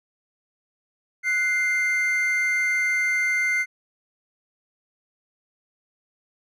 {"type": "tone pair together", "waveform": "triangle", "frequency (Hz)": [1480, 2093], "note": ["F#6", "C7"], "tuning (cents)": [0, 0], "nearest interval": "tritone", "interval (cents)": 600, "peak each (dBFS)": [-26, -19], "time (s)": [1.23, 3.66], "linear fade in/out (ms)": 50, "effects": []}